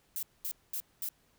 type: noise bursts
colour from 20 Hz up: violet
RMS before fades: -36 dBFS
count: 4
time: 0.16-1.088 s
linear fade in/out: 0 ms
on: 67 ms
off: 220 ms
effects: pink hiss -69 dBFS RMS until 1.38 s